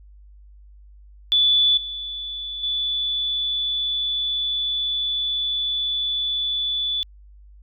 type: tone with level steps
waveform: sine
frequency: 3466 Hz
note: A7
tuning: 27 cents flat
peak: -14 / -28 / -21 dBFS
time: 1.32-7.03 s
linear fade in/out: 0 ms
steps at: 1.77 / 2.63 s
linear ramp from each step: 5 ms
effects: added 50 Hz sine -44 dBFS peak until 7.62 s